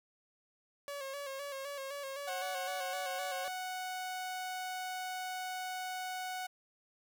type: tone with vibrato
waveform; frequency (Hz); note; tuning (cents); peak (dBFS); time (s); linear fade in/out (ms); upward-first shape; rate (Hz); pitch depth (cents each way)
sawtooth; 554.4; C#5; 0; -36; 0.88-3.48; 0; square; 3.9; 45
type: tone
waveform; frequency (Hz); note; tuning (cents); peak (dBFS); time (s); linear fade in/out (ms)
sawtooth; 740; F#5; 0; -34; 2.27-6.47; 10
effects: none